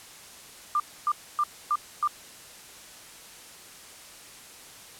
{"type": "tone bursts", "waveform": "sine", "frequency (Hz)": 1194, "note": "D6", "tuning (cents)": 28, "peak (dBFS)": -21, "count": 5, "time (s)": [0.75, 2.075], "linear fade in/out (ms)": 2, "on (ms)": 49, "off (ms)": 270, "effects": ["white hiss -47 dBFS RMS until 4.99 s", "low-pass 11000 Hz 12 dB/octave"]}